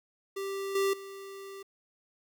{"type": "tone with level steps", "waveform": "square", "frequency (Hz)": 392, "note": "G4", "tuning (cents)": 0, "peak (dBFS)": [-34, -26, -42], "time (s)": [0.36, 1.63], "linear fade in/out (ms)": 10, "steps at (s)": [0.75, 0.93], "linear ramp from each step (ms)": 5, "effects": ["10-bit"]}